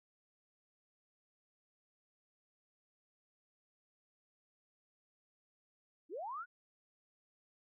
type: linear sweep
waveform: sine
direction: up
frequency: 272.5 to 1500 Hz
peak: -40 dBFS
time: 6.09-6.46 s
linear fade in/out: 50 ms
effects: none